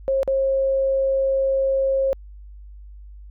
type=tone with dropouts; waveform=sine; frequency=538 Hz; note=C5; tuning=48 cents sharp; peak=-17 dBFS; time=0.08-2.13 s; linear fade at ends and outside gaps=0 ms; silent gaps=0.231-0.277 s; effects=added 50 Hz sine -38 dBFS peak until 3.3 s